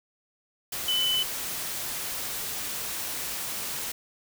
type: tone in noise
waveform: sine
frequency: 3009 Hz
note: F#7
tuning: 28 cents sharp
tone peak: -23 dBFS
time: 0.88-1.23 s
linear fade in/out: 5 ms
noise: white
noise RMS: -33 dBFS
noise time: 0.72-3.92 s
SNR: +7 dB
effects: none